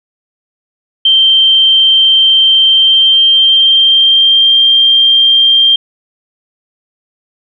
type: tone with pitch glide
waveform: sine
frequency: 3136 to 3180 Hz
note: G7 to G7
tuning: 0 to +24 cents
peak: -4 dBFS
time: 1.05-5.76 s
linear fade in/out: 5 ms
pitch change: +24 cents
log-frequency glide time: 2.65-4.54 s
effects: none